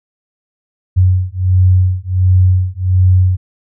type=beating tone pair; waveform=sine; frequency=91.5 / 92.9 Hz; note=F#2 / F#2; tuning=-19 / +7 cents; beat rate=1.4 Hz; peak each=-11 dBFS; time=0.96-3.37 s; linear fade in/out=20 ms; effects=none